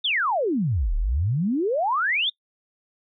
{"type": "exponential two-way sweep", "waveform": "sine", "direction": "down then up", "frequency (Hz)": [3729, 34.31, 3729], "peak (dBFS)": -20, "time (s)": [0.04, 2.3], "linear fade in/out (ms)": 10, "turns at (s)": 0.95, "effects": ["noise-tail reverb RT60 0.1 s tail -23 dB re dry"]}